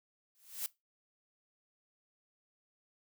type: noise with exponential growth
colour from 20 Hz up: blue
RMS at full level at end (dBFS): -34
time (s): 0.35-0.66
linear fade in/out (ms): 0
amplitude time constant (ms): 67
effects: noise-tail reverb RT60 0.2 s tail -20 dB re dry